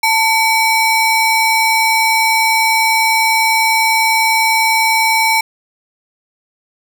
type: ring-modulated tone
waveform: square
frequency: 1580 Hz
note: G6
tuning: 13 cents sharp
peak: -8 dBFS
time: 0.03-5.41 s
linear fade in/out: 5 ms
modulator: 690 Hz
effects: none